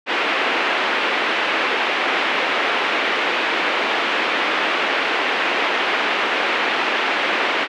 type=band-pass noise; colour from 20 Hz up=white; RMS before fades=-20 dBFS; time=0.06-7.68 s; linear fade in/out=50 ms; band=280 to 2800 Hz; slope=24 dB/octave; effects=none